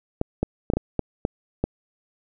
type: clicks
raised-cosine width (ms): 2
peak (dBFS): -8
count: 8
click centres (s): 0.214 / 0.43 / 0.701 / 0.736 / 0.77 / 0.993 / 1.251 / 1.64
effects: none